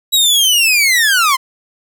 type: linear sweep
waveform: sawtooth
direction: down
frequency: 3893 to 1008 Hz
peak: -6 dBFS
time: 0.12-1.37 s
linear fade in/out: 20 ms
effects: none